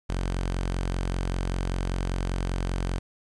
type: tone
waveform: sawtooth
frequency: 45.12 Hz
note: F#1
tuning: 43 cents flat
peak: -22 dBFS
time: 0.09-2.99 s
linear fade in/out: 10 ms
effects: resampled to 22050 Hz + 9-bit